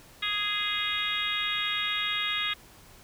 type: harmonic tone with a mistuned harmonic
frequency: 415.3 Hz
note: G#4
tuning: in tune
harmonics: 3 / 4 / 5 / 6 / 7 / 8 / 9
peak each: -36 / -36 / -33 / -36 / -38 / -33 / -33 dBFS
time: 0.22-2.54 s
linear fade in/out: 10 ms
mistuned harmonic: 7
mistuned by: -26 cents
effects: pink hiss -53 dBFS RMS until 3.03 s